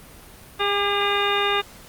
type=harmonic tone with a mistuned harmonic; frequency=405.4 Hz; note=G#4; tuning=42 cents flat; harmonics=1 / 2 / 3 / 4 / 5 / 6 / 7 / 9; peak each=-25 / -27 / -25 / -29 / -30 / -30 / -28 / -28 dBFS; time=0.59-1.62 s; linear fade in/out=20 ms; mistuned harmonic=3; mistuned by=-25 cents; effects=pink hiss -45 dBFS RMS until 1.88 s + Opus 32 kbps